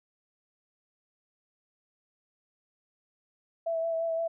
sine tone with vibrato, 659.3 Hz, E5, in tune, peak -27 dBFS, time 3.66-4.28 s, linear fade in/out 10 ms, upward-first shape sine, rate 5.8 Hz, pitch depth 20 cents each way, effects none

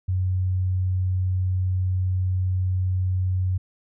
sine tone, 92.5 Hz, F#2, in tune, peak -20 dBFS, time 0.08-3.58 s, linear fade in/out 10 ms, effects none

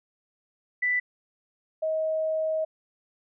sine tone pair in turn, 1983 / 632.6 Hz, B6 / D#5, +7 / +29 cents, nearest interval octave + minor sixth, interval 1978 cents, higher first, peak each -22 / -24 dBFS, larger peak first, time 0.82-1 / 1.82-2.65 s, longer second, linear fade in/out 10 ms, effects none

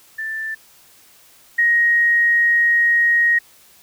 sine tone pair in turn, 1770 / 1879.2 Hz, A6 / A#6, +10 / +13 cents, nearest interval minor second, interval 103 cents, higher second, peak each -23 / -12 dBFS, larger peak second, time 0.18-0.55 / 1.58-3.39 s, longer second, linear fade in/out 10 ms, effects white hiss -50 dBFS RMS until 3.82 s

